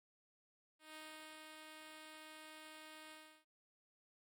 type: tone with ADSR envelope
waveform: 5% pulse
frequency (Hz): 311.2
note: D#4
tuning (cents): 0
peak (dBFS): -39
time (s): 0.79-3.45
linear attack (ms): 160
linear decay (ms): 410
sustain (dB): -3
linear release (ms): 340
effects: MP3 64 kbps